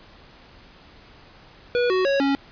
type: tone with pitch steps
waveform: square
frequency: 486.2 / 372.1 / 553 / 276.8 Hz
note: B4 / F#4 / C#5 / C#4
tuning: -27 / +10 / -4 / -2 cents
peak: -19 dBFS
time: 1.75-2.35 s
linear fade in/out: 0 ms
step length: 150 ms
effects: pink hiss -49 dBFS RMS until 2.51 s + resampled to 11025 Hz